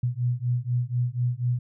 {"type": "beating tone pair", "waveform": "sine", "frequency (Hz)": [120.7, 124.8], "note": ["B2", "B2"], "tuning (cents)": [-39, 19], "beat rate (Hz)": 4.1, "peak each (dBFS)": -26, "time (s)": [0.03, 1.59], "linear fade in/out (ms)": 5, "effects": []}